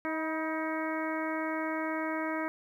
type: harmonic tone with a mistuned harmonic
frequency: 316.1 Hz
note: D#4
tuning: 27 cents sharp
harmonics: 1 / 2 / 3 / 4 / 5 / 6 / 7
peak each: -34 / -37 / -39 / -40 / -41 / -42 / -42 dBFS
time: 0.05-2.48 s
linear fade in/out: 0 ms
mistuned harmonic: 3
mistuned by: +29 cents
effects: 11-bit